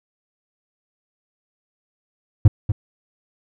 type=tone with echo; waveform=triangle; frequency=103.83 Hz; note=G#2; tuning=in tune; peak=-3 dBFS; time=2.45-2.48 s; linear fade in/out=5 ms; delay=240 ms; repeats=1; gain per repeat=-10 dB; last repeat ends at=2.72 s; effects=none